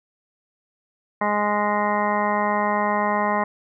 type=harmonic tone; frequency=207.7 Hz; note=G#3; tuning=in tune; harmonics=1 / 2 / 3 / 4 / 5 / 6 / 7 / 9 / 10; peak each=-27 / -31 / -26 / -25 / -24 / -33 / -36 / -29 / -36 dBFS; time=1.21-3.44 s; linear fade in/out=5 ms; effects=none